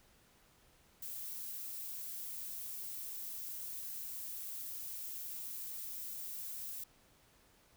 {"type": "noise", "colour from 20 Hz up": "violet", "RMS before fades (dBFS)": -44, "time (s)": [1.02, 6.84], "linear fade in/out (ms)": 5, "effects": ["pink hiss -67 dBFS RMS until 7.76 s"]}